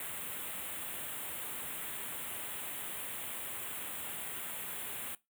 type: band-stop noise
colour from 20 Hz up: white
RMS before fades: -41 dBFS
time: 0-5.15 s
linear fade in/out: 2 ms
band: 3500 to 8000 Hz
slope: 48 dB/octave
effects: noise-tail reverb RT60 0.2 s tail -20 dB re dry + high-pass 80 Hz 12 dB/octave